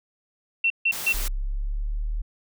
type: tone bursts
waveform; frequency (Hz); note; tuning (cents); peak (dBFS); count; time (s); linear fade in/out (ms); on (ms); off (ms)
sine; 2711; E7; +48; -18; 3; 0.64-1.126; 5; 62; 150
type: noise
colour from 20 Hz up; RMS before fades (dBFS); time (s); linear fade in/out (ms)
white; -32; 0.92-1.28; 2
type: exponential sweep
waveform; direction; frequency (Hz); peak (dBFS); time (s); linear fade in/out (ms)
sine; up; 32.7 to 38.89; -24; 1.14-2.22; 10
effects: none